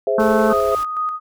sine chord, Ab augmented, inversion none, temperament equal, 415.3 / 523.3 / 659.3 Hz, Ab4 / C5 / E5, 0 / 0 / 0 cents, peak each -20 dBFS, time 0.07-0.75 s, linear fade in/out 2 ms
harmonic tone, 218.1 Hz, A3, 15 cents flat, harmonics 1 / 2 / 4 / 5 / 6 / 7, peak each -18 / -21 / -24 / -25 / -26 / -26 dBFS, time 0.18-0.53 s, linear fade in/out 5 ms
pink band-stop noise, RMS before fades -36 dBFS, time 0.19-0.84 s, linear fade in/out 10 ms, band 110 to 270 Hz, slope 96 dB/octave
sine tone with tremolo, 1244.5 Hz, D#6, in tune, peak -18 dBFS, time 0.48-1.2 s, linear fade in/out 50 ms, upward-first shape square, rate 4.1 Hz, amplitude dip 40%
effects none

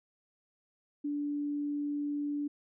sine tone, 290.8 Hz, D4, 17 cents flat, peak -31 dBFS, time 1.04-2.48 s, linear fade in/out 10 ms, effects none

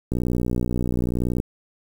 click train, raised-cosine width 3 ms, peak -11 dBFS, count 79, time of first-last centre 0.12-1.401 s, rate 60.9 Hz, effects 7-bit

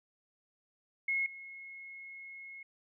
sine tone with level steps, 2169 Hz, C#7, 38 cents flat, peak -29 / -45 dBFS, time 1.08-2.63 s, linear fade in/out 5 ms, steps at 1.26 s, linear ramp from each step 2 ms, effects none

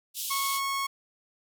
white band-pass noise, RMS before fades -34 dBFS, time 0.14-0.61 s, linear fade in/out 50 ms, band 2900 to 16000 Hz, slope 48 dB/octave
sawtooth tone, 1099 Hz, C#6, 15 cents flat, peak -24 dBFS, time 0.3-0.87 s, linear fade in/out 10 ms
effects none

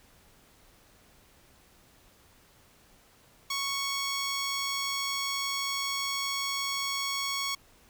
10% pulse tone, 1108.7 Hz, C#6, in tune, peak -21 dBFS, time 3.5-7.55 s, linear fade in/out 5 ms, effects pink hiss -60 dBFS RMS until 7.89 s

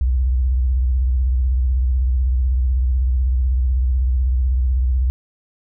sine tone with vibrato, 63.4 Hz, B1, 46 cents sharp, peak -14 dBFS, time 0.01-5.1 s, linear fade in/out 0 ms, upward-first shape sine, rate 16 Hz, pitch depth 130 cents each way, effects none

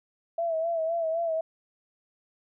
sine tone with vibrato, 659.3 Hz, E5, in tune, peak -25 dBFS, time 0.38-1.41 s, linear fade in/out 5 ms, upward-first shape sine, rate 3.9 Hz, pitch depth 56 cents each way, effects none

